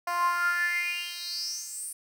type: tone with high-pass filter sweep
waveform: 10% pulse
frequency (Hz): 349.2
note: F4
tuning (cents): 0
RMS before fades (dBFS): -30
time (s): 0.07-1.93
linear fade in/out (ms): 5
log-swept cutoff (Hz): 820 to 9800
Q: 8.3
effects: none